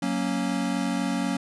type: chord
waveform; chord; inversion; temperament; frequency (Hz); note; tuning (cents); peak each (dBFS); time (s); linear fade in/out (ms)
square; F# major; none; equal; 185 / 233.1 / 277.2; F#3 / A#3 / C#4; 0 / 0 / 0; -30 / -30 / -29; 0.02-1.37; 5
effects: resampled to 24000 Hz